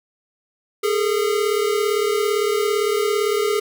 square tone pair together, 410.9 / 448.6 Hz, G#4 / A4, -18 / +34 cents, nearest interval major second, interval 152 cents, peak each -20 / -23 dBFS, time 0.83-3.6 s, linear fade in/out 10 ms, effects none

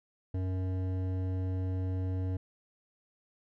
triangle tone with hard clipping, 93 Hz, F#2, 9 cents sharp, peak -32 dBFS, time 0.34-2.37 s, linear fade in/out 5 ms, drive 16 dB, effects none

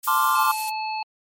violet noise, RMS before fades -28 dBFS, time 0.03-0.7 s, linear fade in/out 10 ms
triangle chord, D minor seventh, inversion second, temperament equal, 880 / 1046.5 / 1174.7 / 1396.9 Hz, A5 / C6 / D6 / F6, 0 / 0 / 0 / 0 cents, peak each -24 / -19 / -20 / -25 dBFS, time 0.07-0.52 s, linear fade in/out 10 ms
harmonic tone, 869 Hz, A5, 22 cents flat, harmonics 1 / 3 / 5, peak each -26 / -33 / -36 dBFS, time 0.35-1.03 s, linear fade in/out 5 ms
effects MP3 64 kbps

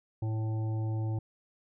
harmonic tone, 110 Hz, A2, in tune, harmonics 1 / 3 / 5 / 7 / 8, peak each -29 / -41 / -49 / -49 / -53 dBFS, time 0.22-1.19 s, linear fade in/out 5 ms, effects none

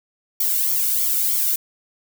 violet noise with flanger, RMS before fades -20 dBFS, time 0.4-1.56 s, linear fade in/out 5 ms, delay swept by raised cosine 0.89 to 1.41 ms, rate 3.2 Hz, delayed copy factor +0.85, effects none

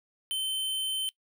square tone, 3083 Hz, G7, 29 cents flat, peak -29 dBFS, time 0.31-1.09 s, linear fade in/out 0 ms, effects noise-tail reverb RT60 0.1 s tail -22 dB re dry

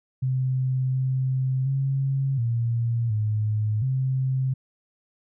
sine tone with pitch steps, 129.8 / 130.7 / 135.7 / 116.9 / 107.1 / 131.3 Hz, C3 / C3 / C#3 / A#2 / A2 / C3, -13 / -1 / -36 / +5 / -46 / +6 cents, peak -21 dBFS, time 0.22-4.54 s, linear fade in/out 10 ms, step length 720 ms, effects none

